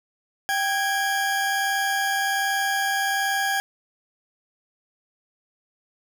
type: tone pair together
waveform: 40% pulse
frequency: 784 / 1649.3 Hz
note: G5 / G#6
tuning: 0 / -12 cents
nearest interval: octave + minor second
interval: 1288 cents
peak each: -24 / -23 dBFS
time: 0.49-3.6 s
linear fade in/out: 0 ms
effects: none